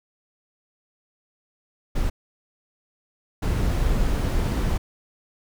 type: noise bursts at uneven times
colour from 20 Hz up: brown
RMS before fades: -22 dBFS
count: 2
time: 1.95-2.1 / 3.42-4.78 s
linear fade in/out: 10 ms
effects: none